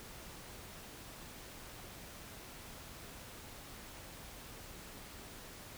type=silence; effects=pink hiss -51 dBFS RMS until 5.77 s